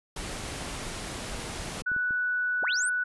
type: noise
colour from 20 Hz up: pink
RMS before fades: -36 dBFS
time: 0.16-1.82 s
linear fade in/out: 5 ms
type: clicks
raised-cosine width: 3 ms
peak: -31 dBFS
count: 10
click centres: 1.211 / 1.39 / 1.442 / 1.501 / 1.682 / 1.789 / 1.82 / 1.917 / 1.964 / 2.108 s
type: tone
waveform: sine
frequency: 1480 Hz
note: F#6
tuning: in tune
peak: -25 dBFS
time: 1.86-3.04 s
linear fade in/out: 10 ms
type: linear sweep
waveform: sine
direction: up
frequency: 49.61 to 9956 Hz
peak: -29 dBFS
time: 2.62-2.9 s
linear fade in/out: 20 ms
effects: resampled to 24000 Hz